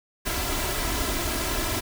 pink noise with comb filter, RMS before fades -27 dBFS, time 0.25-1.81 s, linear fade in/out 20 ms, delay 3 ms, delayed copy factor +0.6, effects none

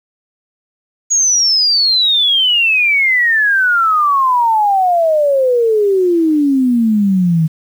sine exponential sweep, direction down, 6750 to 155.56 Hz, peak -9 dBFS, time 1.1-7.48 s, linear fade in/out 20 ms, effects 7-bit

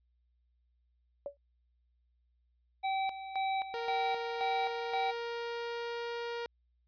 sine tone with exponential decay, 568 Hz, C#5, 42 cents sharp, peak -32 dBFS, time 1.26-1.37 s, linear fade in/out 1 ms, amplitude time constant 22 ms
square tone with tremolo, 771 Hz, G5, 29 cents flat, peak -31 dBFS, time 2.83-5.12 s, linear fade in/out 20 ms, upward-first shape square, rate 1.9 Hz, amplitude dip 70%
sawtooth tone with pitch glide, 466.2 to 471.1 Hz, A#4 to A#4, 0 to +18 cents, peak -32 dBFS, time 3.74-6.46 s, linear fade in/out 0 ms, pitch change +18 cents, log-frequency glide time 3.96-6.1 s
effects added 60 Hz sine -70 dBFS peak until 6.87 s + resampled to 11025 Hz

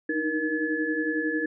sine tone cluster, 305.3 / 316.3 / 472.1 / 1714 Hz, D#4 / D#4 / A#4 / A6, -33 / +29 / +22 / -46 cents, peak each -31 / -29 / -32 / -29 dBFS, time 0.09-1.46 s, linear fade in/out 5 ms, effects none

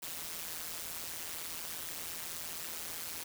white noise with amplitude modulation, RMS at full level -38 dBFS, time 0.02-3.24 s, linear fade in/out 10 ms, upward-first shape sine, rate 165 Hz, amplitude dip 85%, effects none

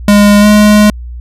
square tone with pitch glide, 205.3 to 209.7 Hz, G#3 to G#3, -20 to +17 cents, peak -3 dBFS, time 0.08-0.9 s, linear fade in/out 2 ms, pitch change +37 cents, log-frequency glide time 0.4-0.46 s, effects added 60 Hz sine -21 dBFS peak until 1.2 s + resampled to 32000 Hz

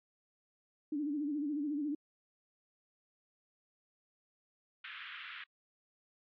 sine tone with vibrato, 293.7 Hz, D4, in tune, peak -33 dBFS, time 0.92-1.95 s, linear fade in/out 5 ms, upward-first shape sine, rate 14 Hz, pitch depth 89 cents each way
pink band-pass noise, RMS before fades -47 dBFS, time 4.84-5.44 s, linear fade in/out 5 ms, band 1300 to 3400 Hz, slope 48 dB/octave
effects AAC 48 kbps

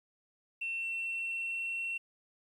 sine tone with pitch glide, 2700 to 2717 Hz, E7 to F7, +41 to -48 cents, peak -32 dBFS, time 0.61-1.98 s, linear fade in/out 10 ms, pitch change +11 cents, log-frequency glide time 0.76-1.82 s, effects tanh soft clip ceiling -30 dBFS + 11-bit

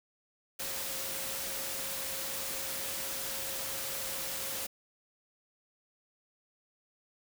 sine tone in noise, 539 Hz, C#5, 49 cents flat, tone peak -48 dBFS, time 0.59-4.67 s, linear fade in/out 10 ms, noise white, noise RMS -37 dBFS, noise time 0.59-4.67 s, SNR -14 dB, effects none

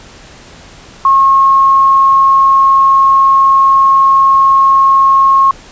sine tone, 1084 Hz, C#6, 39 cents flat, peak -4 dBFS, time 1.05-5.51 s, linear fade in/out 2 ms, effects pink hiss -36 dBFS RMS until 5.71 s + resampled to 16000 Hz

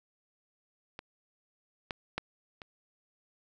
clicks, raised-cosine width 0.3 ms, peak -25 / -18 / -16 / -28 dBFS, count 4, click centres 0.991 / 1.908 / 2.18 / 2.618 s, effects none

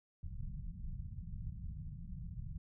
pink low-pass noise, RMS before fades -44 dBFS, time 0.23-2.58 s, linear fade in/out 5 ms, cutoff 180 Hz, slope 48 dB/octave, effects none

